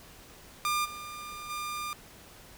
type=tone with level steps; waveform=sawtooth; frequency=1200 Hz; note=D6; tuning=37 cents sharp; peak=-23 / -36 / -30 dBFS; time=0.65-1.93 s; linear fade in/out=0 ms; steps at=0.84 / 1.49 s; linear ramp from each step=20 ms; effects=pink hiss -52 dBFS RMS until 2.57 s